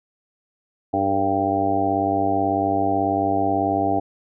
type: harmonic tone with a mistuned harmonic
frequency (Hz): 98.2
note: G2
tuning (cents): +4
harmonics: 1 / 2 / 3 / 4 / 5 / 6 / 7 / 8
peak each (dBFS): -31 / -33 / -24 / -29 / -31 / -32 / -23 / -23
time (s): 0.93-4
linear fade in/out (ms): 10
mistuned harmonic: 5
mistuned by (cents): -48
effects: none